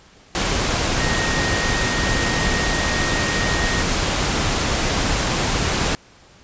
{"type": "tone in noise", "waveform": "sine", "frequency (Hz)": 1864.7, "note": "A#6", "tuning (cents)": 0, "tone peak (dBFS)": -25, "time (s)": [1, 3.82], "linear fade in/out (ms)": 0, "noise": "pink", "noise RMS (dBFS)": -20, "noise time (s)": [0.35, 5.95], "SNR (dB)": -8, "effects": ["pink hiss -49 dBFS RMS until 6.43 s", "resampled to 16000 Hz"]}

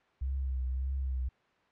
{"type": "tone with vibrato", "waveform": "sine", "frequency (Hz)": 65.41, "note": "C2", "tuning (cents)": 0, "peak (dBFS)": -30, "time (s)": [0.21, 1.29], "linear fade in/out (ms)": 10, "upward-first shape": "triangle", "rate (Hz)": 1.7, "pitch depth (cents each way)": 60, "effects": ["white hiss -67 dBFS RMS until 1.71 s", "low-pass 2000 Hz 12 dB/octave"]}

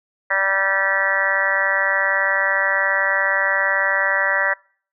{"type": "harmonic tone", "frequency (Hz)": 194.2, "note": "G3", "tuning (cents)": -16, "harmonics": [3, 4, 5, 6, 7, 8, 9, 10], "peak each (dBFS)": [-25, -32, -27, -30, -28, -24, -22, -21], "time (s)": [0.3, 4.54], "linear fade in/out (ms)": 10, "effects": ["noise-tail reverb RT60 0.5 s tail -26 dB re dry"]}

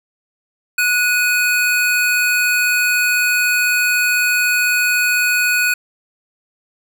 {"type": "tone pair together", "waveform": "square", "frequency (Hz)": [1466, 2504], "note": ["F#6", "D#7"], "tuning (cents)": [-16, 10], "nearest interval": "major sixth", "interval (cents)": 926, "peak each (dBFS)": -17, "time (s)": [0.78, 5.74], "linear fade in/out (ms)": 5, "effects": []}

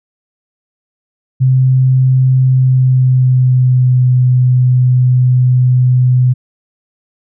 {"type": "tone with pitch glide", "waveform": "sine", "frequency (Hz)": [130, 126.23], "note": ["C3", "B2"], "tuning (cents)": [-11, 38], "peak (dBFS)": -6, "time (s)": [1.4, 6.34], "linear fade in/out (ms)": 20, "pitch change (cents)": -51, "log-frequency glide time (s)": [2.42, 4.07], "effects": []}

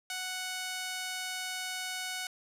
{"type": "tone with high-pass filter", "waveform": "sawtooth", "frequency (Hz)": 740, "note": "F#5", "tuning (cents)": 0, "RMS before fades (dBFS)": -37, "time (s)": [0.1, 2.27], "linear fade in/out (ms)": 2, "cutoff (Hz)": 1600, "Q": 0.56, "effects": ["low-pass 12000 Hz 12 dB/octave"]}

